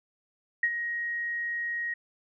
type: tone with ADSR envelope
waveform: sine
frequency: 1884 Hz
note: A#6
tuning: 18 cents sharp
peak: -20 dBFS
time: 0.63-1.94 s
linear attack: 4 ms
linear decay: 58 ms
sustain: -9 dB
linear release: 6 ms
effects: none